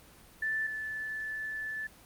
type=tone pair in turn; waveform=sine; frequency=1760 / 1745.8 Hz; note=A6 / A6; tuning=0 / -14 cents; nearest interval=unison; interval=14 cents; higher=first; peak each=-29 / -34 dBFS; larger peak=first; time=0.42-0.67 / 0.67-1.87 s; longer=second; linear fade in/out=5 ms; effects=pink hiss -56 dBFS RMS until 2.05 s + Opus 24 kbps